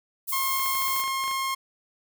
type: high-pass noise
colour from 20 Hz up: white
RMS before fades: -30 dBFS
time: 0.27-1.03 s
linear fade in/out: 20 ms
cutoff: 11000 Hz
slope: 12 dB/octave
type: tone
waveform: sawtooth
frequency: 1071 Hz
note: C6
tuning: 40 cents sharp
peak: -22 dBFS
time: 0.32-1.55 s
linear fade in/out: 10 ms
type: clicks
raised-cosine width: 0.3 ms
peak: -25 dBFS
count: 12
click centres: 0.596 / 0.661 / 0.752 / 0.82 / 0.882 / 0.963 / 0.997 / 1.039 / 1.078 / 1.239 / 1.279 / 1.313 s
effects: none